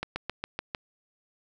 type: slowing click train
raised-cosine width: 0.3 ms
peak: -15 dBFS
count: 6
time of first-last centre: 0.03-0.748 s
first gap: 130 ms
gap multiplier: 1.05
effects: none